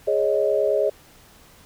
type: chord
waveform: sine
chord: Ab suspended fourth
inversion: none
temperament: just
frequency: 415.3 / 553.7 / 623 Hz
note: Ab4 / Db5 / Eb5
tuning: 0 / -2 / +2 cents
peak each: -22 dBFS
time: 0.07-0.9 s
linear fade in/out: 10 ms
effects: pink hiss -51 dBFS RMS until 1.65 s